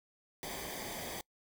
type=noise with comb filter; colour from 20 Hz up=pink; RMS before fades=-42 dBFS; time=0.43-1.21 s; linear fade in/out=0 ms; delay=0.73 ms; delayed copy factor=-0.7; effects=noise-tail reverb RT60 0.1 s tail -25 dB re dry